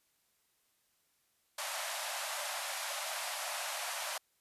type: band-pass noise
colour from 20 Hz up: pink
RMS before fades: -39 dBFS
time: 1.58-4.18 s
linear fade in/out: 5 ms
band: 570 to 13000 Hz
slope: 96 dB/octave
effects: white hiss -75 dBFS RMS until 4.4 s + resampled to 32000 Hz